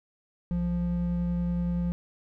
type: tone pair together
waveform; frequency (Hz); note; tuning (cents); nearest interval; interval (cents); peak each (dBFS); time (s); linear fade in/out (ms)
triangle; 61.73 / 174.61; B1 / F3; 0 / 0; octave + tritone; 1800; -31 / -24; 0.51-1.92; 0
effects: none